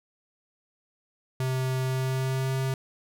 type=tone with pitch glide; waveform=square; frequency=130.2 to 132.55 Hz; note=C3 to C3; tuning=-8 to +23 cents; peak=-26 dBFS; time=1.4-2.74 s; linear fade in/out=2 ms; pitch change=+31 cents; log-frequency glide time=1.83-2.54 s; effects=none